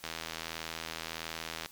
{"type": "click train", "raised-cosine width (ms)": 0.2, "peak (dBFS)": -19, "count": 133, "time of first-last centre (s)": [0.04, 1.66], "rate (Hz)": 81.5, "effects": ["white hiss -55 dBFS RMS until 1.71 s", "MP3 96 kbps"]}